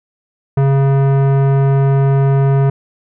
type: tone with tanh clipping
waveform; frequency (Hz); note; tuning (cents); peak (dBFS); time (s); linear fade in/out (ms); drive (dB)
sine; 137.1; C#3; -19; -11; 0.57-2.7; 5; 17
effects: none